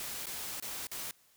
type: noise with dropouts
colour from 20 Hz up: white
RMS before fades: -40 dBFS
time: 0-1.11 s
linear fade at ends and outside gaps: 1 ms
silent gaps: 0.258-0.268 / 0.6-0.624 / 0.87-0.915 s
effects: white hiss -66 dBFS RMS until 1.36 s